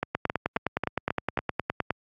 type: two click trains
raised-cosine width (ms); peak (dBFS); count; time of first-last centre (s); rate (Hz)
0.5; -11 / -10; 6 / 18; 0.03-1.374 / 0.15-1.906; 3.72 / 9.68
effects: high-pass 80 Hz 12 dB/octave + AAC 32 kbps